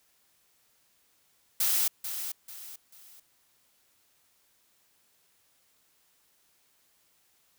blue noise with echo, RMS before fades -26 dBFS, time 1.6-1.88 s, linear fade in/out 5 ms, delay 440 ms, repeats 3, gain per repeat -9 dB, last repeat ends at 3.2 s, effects white hiss -68 dBFS RMS until 7.58 s

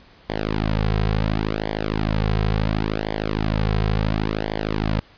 sawtooth tone with flanger, 53.1 Hz, G#1, 39 cents sharp, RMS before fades -22 dBFS, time 0.29-5 s, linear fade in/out 5 ms, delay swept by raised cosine 0.75 to 3.45 ms, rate 0.71 Hz, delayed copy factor -0.95, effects pink hiss -51 dBFS RMS until 5.17 s + resampled to 11025 Hz

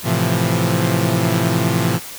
sawtooth chord, F major seventh, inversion first, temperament equal, 110 / 130.81 / 164.81 / 174.61 Hz, A2 / C3 / E3 / F3, 0 / 0 / 0 / 0 cents, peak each -17 dBFS, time 0.03-2 s, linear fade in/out 50 ms, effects white hiss -33 dBFS RMS until 2.18 s

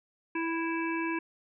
harmonic tone, 329.6 Hz, E4, in tune, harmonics 1 / 3 / 5 / 7 / 8, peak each -31 / -36 / -38 / -39 / -40 dBFS, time 0.35-1.19 s, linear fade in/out 5 ms, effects none

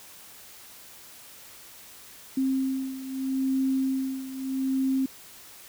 sine beating tone pair, 265.1 / 265.88 Hz, C4 / C4, +23 / +28 cents, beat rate 0.78 Hz, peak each -26 / -30 dBFS, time 2.37-5.06 s, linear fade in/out 5 ms, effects white hiss -48 dBFS RMS until 5.68 s

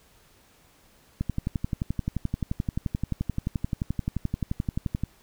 click train, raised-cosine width 5 ms, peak -14 dBFS, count 45, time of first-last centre 1.21-5.036 s, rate 11.5 Hz, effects pink hiss -59 dBFS RMS until 5.22 s

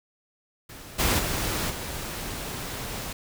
pink noise with level steps, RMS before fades -43 / -23 / -28 / -34 dBFS, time 0.69-3.13 s, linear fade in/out 5 ms, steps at 0.98 / 1.18 / 1.69 s, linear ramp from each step 20 ms, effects none

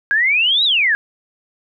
sine exponential two-way sweep, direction up then down, 1602 to 3966 to 1602 Hz, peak -12 dBFS, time 0.11-0.95 s, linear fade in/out 0 ms, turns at 0.64 s, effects none

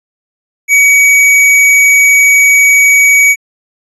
square tone, 2263 Hz, C#7, 35 cents sharp, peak -4 dBFS, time 0.68-3.36 s, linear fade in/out 50 ms, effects resampled to 24000 Hz

